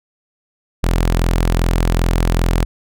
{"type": "tone", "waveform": "sawtooth", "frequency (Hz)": 42.55, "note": "F1", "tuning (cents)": -44, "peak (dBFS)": -9, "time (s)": [0.83, 2.65], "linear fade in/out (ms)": 10, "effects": []}